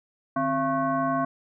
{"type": "tone with frequency modulation", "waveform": "sine", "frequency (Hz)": 680, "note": "F5", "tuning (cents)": -46, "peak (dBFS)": -22, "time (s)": [0.36, 1.25], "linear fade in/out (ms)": 5, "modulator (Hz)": 416, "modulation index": 1.4, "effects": []}